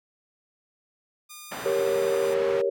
5% pulse tone, 1213 Hz, D#6, 44 cents flat, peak -29 dBFS, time 1.29-2.35 s, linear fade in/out 20 ms
white band-pass noise, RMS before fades -36 dBFS, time 1.51-2.62 s, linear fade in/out 10 ms, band 130 to 1600 Hz, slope 12 dB/octave
sine chord, G diminished, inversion none, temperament equal, 392 / 466.2 / 554.4 Hz, G4 / Bb4 / Db5, 0 / 0 / 0 cents, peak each -26 dBFS, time 1.65-2.7 s, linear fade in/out 10 ms
effects none

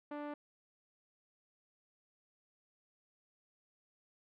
5% pulse tone with low-pass filter, 293.7 Hz, D4, in tune, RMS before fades -43 dBFS, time 0.11-0.34 s, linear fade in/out 5 ms, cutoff 710 Hz, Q 0.63, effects none

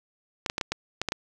clicks, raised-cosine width 0.2 ms, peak -10 dBFS, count 8, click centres 0.462 / 0.499 / 0.581 / 0.612 / 0.72 / 1.016 / 1.087 / 1.121 s, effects none

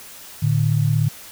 sine tone pair together, 111.9 / 148.64 Hz, A2 / D3, +30 / +21 cents, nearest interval perfect fourth, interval 491 cents, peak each -18 dBFS, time 0.42-1.09 s, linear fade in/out 10 ms, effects white hiss -40 dBFS RMS until 1.31 s

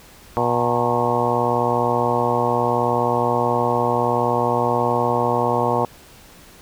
harmonic tone with a mistuned harmonic, 120.7 Hz, B2, 39 cents flat, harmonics 1 / 2 / 3 / 4 / 5 / 6 / 7 / 8 / 9, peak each -27 / -27 / -27 / -23 / -26 / -25 / -26 / -24 / -26 dBFS, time 0.37-5.85 s, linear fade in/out 0 ms, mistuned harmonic 8, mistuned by -76 cents, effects pink hiss -46 dBFS RMS until 6.61 s

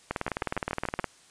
two click trains, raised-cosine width 0.5 ms, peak -13 / -15 dBFS, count 19 / 6, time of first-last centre 0.11-1.043 / 0.28-0.996 s, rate 19.3 / 6.98 Hz, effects white hiss -57 dBFS RMS until 1.3 s + resampled to 22050 Hz

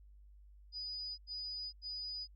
sine tone bursts, 4954 Hz, D#8, 8 cents flat, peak -40 dBFS, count 3, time 0.72-2.276 s, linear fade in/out 50 ms, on 460 ms, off 88 ms, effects added 50 Hz sine -56 dBFS peak until 2.35 s + Opus 48 kbps

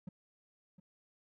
triangle tone with echo, 181.9 Hz, F#3, 29 cents flat, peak -38 dBFS, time 0.07-0.09 s, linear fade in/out 5 ms, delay 710 ms, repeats 1, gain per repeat -14 dB, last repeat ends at 0.8 s, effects none

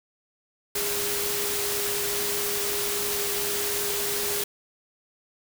sine tone in noise, 408.7 Hz, G#4, 28 cents flat, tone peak -32 dBFS, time 0.75-4.44 s, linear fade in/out 5 ms, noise white, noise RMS -28 dBFS, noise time 0.75-4.44 s, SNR -7 dB, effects none

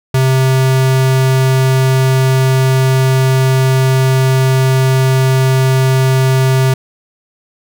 square tone, 131.5 Hz, C3, 9 cents sharp, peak -9 dBFS, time 0.14-6.74 s, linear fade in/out 5 ms, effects none

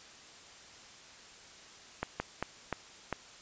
slowing click train, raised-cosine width 0.5 ms, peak -17 dBFS, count 5, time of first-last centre 2.03-3.127 s, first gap 170 ms, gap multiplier 1.33, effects white hiss -53 dBFS RMS until 3.41 s + resampled to 16000 Hz

